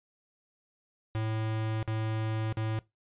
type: tone with dropouts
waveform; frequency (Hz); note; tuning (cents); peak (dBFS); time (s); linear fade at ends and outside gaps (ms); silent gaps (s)
square; 110; A2; 0; -30; 1.15-2.79; 0; 1.828-1.877 / 2.526-2.571
effects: noise-tail reverb RT60 0.2 s tail -21 dB re dry + resampled to 8000 Hz